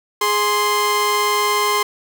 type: tone pair together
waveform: sawtooth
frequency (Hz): 415.3 / 1046.5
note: G#4 / C6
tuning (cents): 0 / 0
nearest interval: octave + major third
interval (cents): 1600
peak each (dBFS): -17 / -13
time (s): 0.21-1.83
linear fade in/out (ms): 5
effects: none